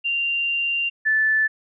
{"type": "tone pair in turn", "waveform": "sine", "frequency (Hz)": [2778, 1750], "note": ["F7", "A6"], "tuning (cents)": [-10, -10], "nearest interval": "minor sixth", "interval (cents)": 800, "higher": "first", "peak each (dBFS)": [-20, -16], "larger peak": "second", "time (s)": [[0.04, 0.9], [1.05, 1.48]], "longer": "first", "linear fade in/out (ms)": 20, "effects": []}